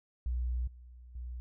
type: tone with level steps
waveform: sine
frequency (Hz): 61.1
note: B1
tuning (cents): -18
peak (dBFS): -30 / -49 / -38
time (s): 0.26-1.4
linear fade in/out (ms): 0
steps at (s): 0.67 / 1.15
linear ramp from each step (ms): 5
effects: none